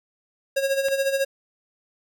square tone with tremolo, 545 Hz, C#5, 29 cents flat, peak -19 dBFS, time 0.56-1.25 s, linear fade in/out 10 ms, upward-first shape sine, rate 14 Hz, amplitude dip 65%
click, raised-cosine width 0.3 ms, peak -19 dBFS, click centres 0.885 s
effects none

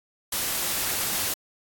white noise, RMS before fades -27 dBFS, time 0.32-1.34 s, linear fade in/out 5 ms, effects AAC 64 kbps

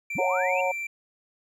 triangle tone, 2349 Hz, D7, in tune, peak -28 dBFS, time 0.1-0.87 s, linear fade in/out 5 ms
sine linear sweep, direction up, 110 to 2794 Hz, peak -30 dBFS, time 0.15-0.61 s, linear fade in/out 5 ms
harmonic tone, 183.3 Hz, F#3, 16 cents flat, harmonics 3 / 4 / 5, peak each -26 / -28 / -30 dBFS, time 0.18-0.72 s, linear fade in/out 10 ms
effects none

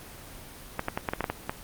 clicks, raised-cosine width 0.5 ms, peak -12 dBFS, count 9, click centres 0.794 / 0.884 / 0.975 / 1.088 / 1.135 / 1.207 / 1.242 / 1.3 / 1.495 s, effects pink hiss -45 dBFS RMS until 1.63 s + Opus 24 kbps

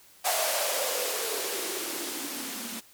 violet noise with band-pass filter sweep, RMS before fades -31 dBFS, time 0.24-2.81 s, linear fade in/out 20 ms, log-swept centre 700 to 220 Hz, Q 6.7, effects white hiss -56 dBFS RMS until 2.93 s

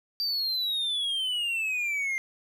triangle exponential sweep, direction down, 4699 to 2093 Hz, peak -25 dBFS, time 0.2-2.18 s, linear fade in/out 0 ms, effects none

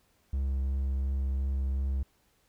triangle tone with vibrato, 67.3 Hz, C2, 49 cents sharp, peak -25 dBFS, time 0.33-2.03 s, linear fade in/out 5 ms, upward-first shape triangle, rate 2.8 Hz, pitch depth 15 cents each way, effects pink hiss -69 dBFS RMS until 2.48 s

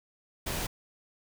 pink noise, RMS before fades -33 dBFS, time 0.46-0.67 s, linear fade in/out 10 ms, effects none

